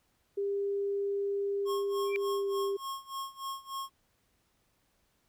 sine tone with pitch glide, 400 to 396.3 Hz, G4 to G4, +35 to +19 cents, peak -29 dBFS, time 0.37-2.77 s, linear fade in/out 10 ms, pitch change -16 cents, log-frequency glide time 2.33-2.49 s
square tone with tremolo, 1084 Hz, C#6, 39 cents flat, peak -35 dBFS, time 1.65-3.9 s, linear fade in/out 50 ms, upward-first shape sine, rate 3.4 Hz, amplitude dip 90%
sine tone with exponential growth, 2349 Hz, D7, in tune, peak -28 dBFS, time 2.05-2.16 s, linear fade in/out 0 ms, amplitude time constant 23 ms
effects pink hiss -73 dBFS RMS until 5.28 s

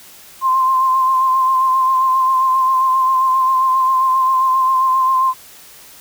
sine tone with vibrato, 1046.5 Hz, C6, in tune, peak -11 dBFS, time 0.41-5.34 s, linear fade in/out 50 ms, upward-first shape sine, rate 7.5 Hz, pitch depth 27 cents each way, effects white hiss -41 dBFS RMS until 6 s

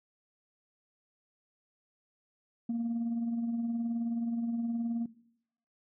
sine tone with tremolo, 232.8 Hz, A#3, 2 cents flat, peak -26 dBFS, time 2.69-5.06 s, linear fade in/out 5 ms, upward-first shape triangle, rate 19 Hz, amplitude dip 50%, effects noise-tail reverb RT60 0.7 s tail -20 dB re dry + tanh soft clip ceiling -27 dBFS

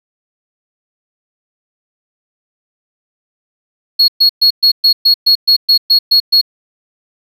triangle tone bursts, 4325 Hz, C#8, 43 cents flat, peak -4 dBFS, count 12, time 3.99-6.414 s, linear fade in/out 10 ms, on 92 ms, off 120 ms, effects none

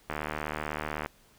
click train, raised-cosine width 0.5 ms, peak -17 dBFS, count 74, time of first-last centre 0.1-1.061 s, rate 76 Hz, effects pink hiss -61 dBFS RMS until 1.38 s

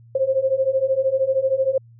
sine beating tone pair, 523.3 / 536.3 Hz, C5 / C5, 0 / +43 cents, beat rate 13 Hz, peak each -21 / -19 dBFS, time 0.15-1.78 s, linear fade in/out 5 ms, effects added 116 Hz sine -45 dBFS peak until 1.99 s

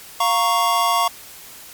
square chord, Bb minor, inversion second, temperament equal, 698.5 / 932.3 / 1108.7 Hz, F5 / Bb5 / Db6, 0 / 0 / 0 cents, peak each -22 / -22 / -19 dBFS, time 0.2-1.08 s, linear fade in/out 5 ms, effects white hiss -40 dBFS RMS until 1.73 s + MP3 96 kbps

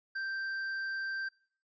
sine tone with tanh clipping, 1568 Hz, G6, in tune, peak -35 dBFS, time 0.15-1.29 s, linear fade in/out 10 ms, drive 7 dB, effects noise-tail reverb RT60 0.5 s tail -24 dB re dry + resampled to 16000 Hz

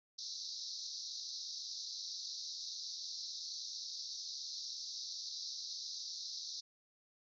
pink band-pass noise, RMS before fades -45 dBFS, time 0.18-6.61 s, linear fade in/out 10 ms, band 3900 to 6000 Hz, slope 96 dB/octave, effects none

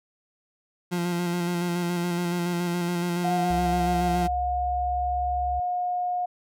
30% pulse tone with vibrato, 174.61 Hz, F3, in tune, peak -22 dBFS, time 0.91-4.28 s, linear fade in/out 20 ms, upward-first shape square, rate 7.1 Hz, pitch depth 22 cents each way
sine tone, 718 Hz, F5, 48 cents sharp, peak -24 dBFS, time 3.24-6.26 s, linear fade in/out 10 ms
sine tone with pitch glide, 65.41 to 66.44 Hz, C2 to C2, 0 to +27 cents, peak -30 dBFS, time 3.5-5.6 s, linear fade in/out 5 ms, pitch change +27 cents, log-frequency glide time 4.84-5.28 s
effects none

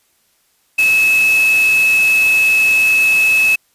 sine tone in noise, 2589 Hz, E7, 32 cents flat, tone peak -9 dBFS, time 0.78-3.56 s, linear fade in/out 10 ms, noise white, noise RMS -25 dBFS, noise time 0.78-3.56 s, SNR +13 dB, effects white hiss -59 dBFS RMS until 3.74 s + resampled to 32000 Hz

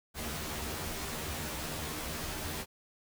pink noise with comb filter, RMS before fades -38 dBFS, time 0.14-2.66 s, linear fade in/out 50 ms, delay 13 ms, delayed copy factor +0.85, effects none

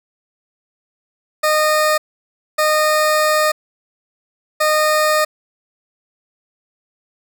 20% pulse tone bursts at uneven times, 614 Hz, D#5, 23 cents flat, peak -8 dBFS, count 3, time 1.43-1.98 / 2.58-3.52 / 4.6-5.25 s, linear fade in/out 10 ms, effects none

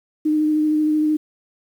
sine tone with vibrato, 306.1 Hz, D#4, 28 cents flat, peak -15 dBFS, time 0.25-1.17 s, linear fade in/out 10 ms, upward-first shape sine, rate 13 Hz, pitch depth 15 cents each way, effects 8-bit

